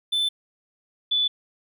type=tone pair in turn; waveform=triangle / sine; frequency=3522 / 3476 Hz; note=A7 / A7; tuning=+1 / -22 cents; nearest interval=unison; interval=23 cents; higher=first; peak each=-19 dBFS; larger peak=neither; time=0.12-0.29 / 1.11-1.28 s; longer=neither; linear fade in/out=10 ms; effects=none